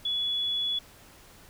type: tone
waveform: sine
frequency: 3400 Hz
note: G#7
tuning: 40 cents sharp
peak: -26 dBFS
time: 0.05-0.79 s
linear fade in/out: 5 ms
effects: pink hiss -53 dBFS RMS until 1.49 s